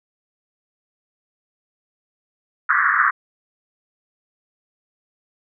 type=band-pass noise; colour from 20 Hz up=pink; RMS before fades=-17 dBFS; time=2.69-3.11 s; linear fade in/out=10 ms; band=1100 to 1900 Hz; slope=96 dB/octave; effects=none